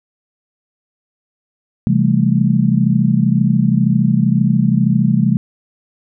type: chord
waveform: sine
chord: A minor seventh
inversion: first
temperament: just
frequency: 132 / 165 / 198 / 220 Hz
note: C3 / E3 / G3 / A3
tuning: +16 / +2 / +18 / 0 cents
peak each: -16 dBFS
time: 1.87-5.37 s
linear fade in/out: 0 ms
effects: none